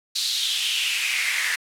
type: noise with high-pass filter sweep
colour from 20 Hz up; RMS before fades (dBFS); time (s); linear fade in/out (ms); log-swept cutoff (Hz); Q
pink; -24; 0.15-1.56; 10; 4200 to 1800; 4.4
effects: low-pass 11000 Hz 12 dB/octave